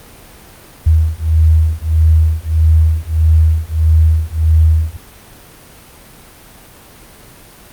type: beating tone pair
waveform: sine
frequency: 78.8 / 80.4 Hz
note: D#2 / E2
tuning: +23 / -43 cents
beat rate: 1.6 Hz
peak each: -11 dBFS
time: 0.86-4.97 s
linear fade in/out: 10 ms
effects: pink hiss -39 dBFS RMS until 7.72 s + Opus 32 kbps